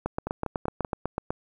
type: two click trains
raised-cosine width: 1 ms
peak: -13 / -16 dBFS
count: 11 / 4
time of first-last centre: 0.06-1.305 / 0.27-0.848 s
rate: 8.03 / 5.19 Hz
effects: 9-bit